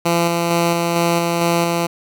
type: tone with tremolo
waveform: 10% pulse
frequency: 170.1 Hz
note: F3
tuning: 45 cents flat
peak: -6 dBFS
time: 0.05-1.87 s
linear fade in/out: 10 ms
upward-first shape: square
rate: 2.2 Hz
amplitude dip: 25%
effects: none